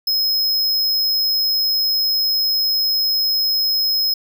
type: tone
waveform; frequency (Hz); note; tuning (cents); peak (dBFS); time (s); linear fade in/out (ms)
square; 5130; E8; -48; -16; 0.07-4.14; 5
effects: none